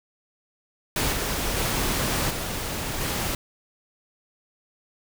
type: noise with level steps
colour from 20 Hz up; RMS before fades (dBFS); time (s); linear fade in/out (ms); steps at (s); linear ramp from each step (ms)
pink; -24 / -27 / -25 / -30 / -27; 0.96-3.35; 2; 1.12 / 1.56 / 2.3 / 3; 10
effects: none